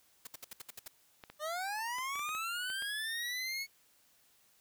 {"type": "noise bursts", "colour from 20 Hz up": "white", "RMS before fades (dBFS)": -45, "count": 8, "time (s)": [0.25, 0.88], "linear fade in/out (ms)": 5, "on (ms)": 21, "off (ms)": 66}
{"type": "clicks", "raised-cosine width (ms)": 0.3, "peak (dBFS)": -32, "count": 9, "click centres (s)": [1.238, 1.3, 1.985, 2.156, 2.194, 2.291, 2.35, 2.701, 2.823]}
{"type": "linear sweep", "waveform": "25% pulse", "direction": "up", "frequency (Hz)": [587.3, 2217], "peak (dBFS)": -32, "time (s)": [1.39, 3.67], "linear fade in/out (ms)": 50}
{"effects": ["white hiss -68 dBFS RMS until 4.6 s"]}